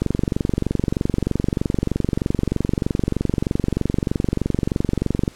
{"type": "click train", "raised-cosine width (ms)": 3, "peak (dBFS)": -6, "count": 123, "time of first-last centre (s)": [0.02, 5.279], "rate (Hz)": 23.2, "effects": ["pink hiss -47 dBFS RMS until 5.35 s", "low-pass 10000 Hz 12 dB/octave"]}